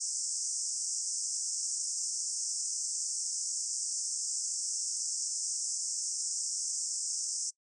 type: band-pass noise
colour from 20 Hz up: white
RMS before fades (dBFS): -35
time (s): 0-7.51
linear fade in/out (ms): 20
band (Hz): 5200 to 8600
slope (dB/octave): 96
effects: noise-tail reverb RT60 0.1 s tail -23 dB re dry